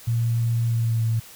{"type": "tone with pitch glide", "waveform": "sine", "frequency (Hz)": [116.54, 113.29], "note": ["A#2", "A#2"], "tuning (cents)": [0, -49], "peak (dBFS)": -19, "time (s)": [0.07, 1.2], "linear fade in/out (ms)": 10, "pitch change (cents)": -49, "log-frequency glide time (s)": [0.66, 1.02], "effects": ["white hiss -45 dBFS RMS until 1.35 s"]}